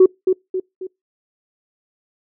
sine tone with echo, 372.9 Hz, F#4, 14 cents sharp, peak -4 dBFS, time 0-0.06 s, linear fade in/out 5 ms, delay 270 ms, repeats 3, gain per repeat -7 dB, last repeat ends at 0.87 s, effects noise-tail reverb RT60 0.2 s tail -26 dB re dry + tanh soft clip ceiling -2 dBFS

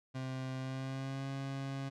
30% pulse tone with pitch glide, 130.81 to 136.29 Hz, C3 to C#3, 0 to -29 cents, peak -35 dBFS, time 0.14-1.9 s, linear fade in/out 20 ms, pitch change +71 cents, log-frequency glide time 0.58-1.28 s, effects low-pass 6000 Hz 12 dB/octave

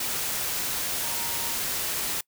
sine tone in noise, 933 Hz, A#5, 1 cent sharp, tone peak -40 dBFS, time 1.03-1.55 s, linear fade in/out 5 ms, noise white, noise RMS -29 dBFS, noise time 0-2.21 s, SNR -14 dB, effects noise-tail reverb RT60 0.1 s tail -24 dB re dry

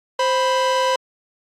45% pulse tone pair together, 523.6 / 987.8 Hz, C5 / B5, +1 / 0 cents, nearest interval major seventh, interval 1099 cents, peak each -19 dBFS, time 0.19-0.96 s, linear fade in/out 5 ms, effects low-pass 6000 Hz 12 dB/octave + AAC 48 kbps

